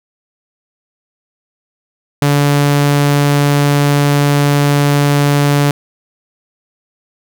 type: tone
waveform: sawtooth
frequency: 143.8 Hz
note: D3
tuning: 36 cents flat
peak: -5 dBFS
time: 2.22-5.71 s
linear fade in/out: 2 ms
effects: none